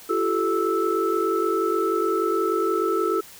sine tone cluster, 340.2 / 386.7 / 436.9 / 1314 Hz, F4 / G4 / A4 / E6, -45 / -24 / -12 / -6 cents, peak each -25 dBFS, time 0.09-3.21 s, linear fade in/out 10 ms, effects tanh soft clip ceiling -10 dBFS + white hiss -45 dBFS RMS until 3.39 s

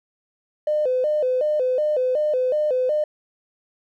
triangle tone with vibrato, 554.4 Hz, C#5, in tune, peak -14 dBFS, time 0.67-3.04 s, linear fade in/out 5 ms, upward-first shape square, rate 2.7 Hz, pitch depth 150 cents each way, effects tanh soft clip ceiling -16 dBFS

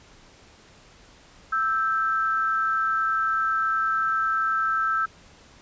sine tone pair together, 1318.5 / 1568 Hz, E6 / G6, 0 / 0 cents, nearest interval minor third, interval 300 cents, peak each -22 / -27 dBFS, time 1.52-5.06 s, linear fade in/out 10 ms, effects pink hiss -52 dBFS RMS until 5.61 s + resampled to 16000 Hz

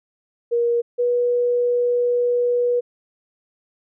sine tone pair in turn, 472.9 / 485.9 Hz, A#4 / B4, +25 / -28 cents, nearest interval unison, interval 47 cents, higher second, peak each -16 dBFS, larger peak neither, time 0.51-0.82 / 0.98-2.81 s, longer second, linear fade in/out 20 ms, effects none

